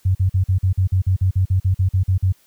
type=tone bursts; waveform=sine; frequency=93.9 Hz; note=F#2; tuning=26 cents sharp; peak=-13 dBFS; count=16; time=0.05-2.325 s; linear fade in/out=10 ms; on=100 ms; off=45 ms; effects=white hiss -57 dBFS RMS until 2.46 s